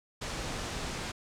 pink low-pass noise, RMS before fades -37 dBFS, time 0.21-1.12 s, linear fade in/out 10 ms, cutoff 8100 Hz, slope 24 dB/octave, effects none

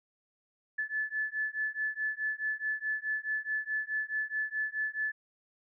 sine beating tone pair, 1731 / 1735.7 Hz, A6 / A6, -29 / -24 cents, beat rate 4.7 Hz, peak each -34 / -34 dBFS, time 0.78-5.12 s, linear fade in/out 10 ms, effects none

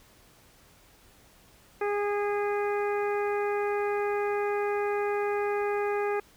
harmonic tone, 410.3 Hz, G#4, 21 cents flat, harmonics 1 / 2 / 3 / 4 / 5 / 6, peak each -27 / -33 / -37 / -39 / -41 / -43 dBFS, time 1.81-6.2 s, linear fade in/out 5 ms, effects pink hiss -58 dBFS RMS until 6.36 s

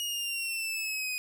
sawtooth exponential sweep, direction down, 2885 to 2489 Hz, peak -28 dBFS, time 0-1.18 s, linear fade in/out 0 ms, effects none

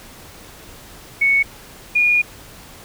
sine tone pair in turn, 2217 / 2437 Hz, C#7 / D#7, 0 / -37 cents, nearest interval major second, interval 163 cents, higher second, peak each -12 / -12 dBFS, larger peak neither, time 1.21-1.43 / 1.95-2.22 s, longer second, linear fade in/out 10 ms, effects pink hiss -41 dBFS RMS until 2.84 s

